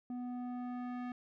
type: tone with low-pass filter sweep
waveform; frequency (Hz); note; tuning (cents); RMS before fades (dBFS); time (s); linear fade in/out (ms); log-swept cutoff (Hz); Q
square; 246.9; B3; 0; -41; 0.1-1.12; 2; 550 to 1900; 0.98
effects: none